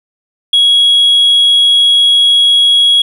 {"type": "tone", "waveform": "sine", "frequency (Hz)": 3322, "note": "G#7", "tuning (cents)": 0, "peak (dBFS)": -3, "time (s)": [0.53, 3.02], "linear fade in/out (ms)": 5, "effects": ["tanh soft clip ceiling -3 dBFS", "7-bit"]}